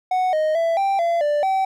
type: tone with pitch steps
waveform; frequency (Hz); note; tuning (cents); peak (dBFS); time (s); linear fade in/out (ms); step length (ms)
triangle; 740 / 621 / 665 / 785 / 680 / 589 / 768; F#5 / D#5 / E5 / G5 / F5 / D5 / G5; 0 / -3 / +15 / +2 / -46 / +5 / -36; -15; 0.11-1.65; 5; 220
effects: none